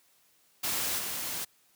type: noise with level steps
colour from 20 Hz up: white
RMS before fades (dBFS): -31 / -35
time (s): 0.63-1.45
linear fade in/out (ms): 10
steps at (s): 0.98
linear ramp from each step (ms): 20
effects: white hiss -66 dBFS RMS until 1.75 s + high-pass 80 Hz 12 dB/octave